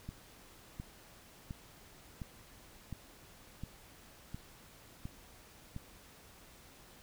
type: click train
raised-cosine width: 5 ms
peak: -29 dBFS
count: 9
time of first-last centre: 0.09-5.764 s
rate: 1.41 Hz
effects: pink hiss -58 dBFS RMS until 7.02 s